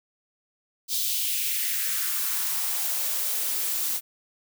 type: noise with high-pass filter sweep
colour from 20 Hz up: blue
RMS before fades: -27 dBFS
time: 0.88-4.01 s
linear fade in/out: 50 ms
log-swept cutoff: 4100 to 230 Hz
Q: 2.3
effects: none